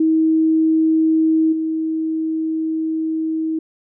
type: tone with level steps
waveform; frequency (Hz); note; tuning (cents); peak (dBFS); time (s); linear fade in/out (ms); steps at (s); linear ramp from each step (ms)
sine; 319; D#4; +43; -12 / -18; 0-3.59; 5; 1.52; 10
effects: none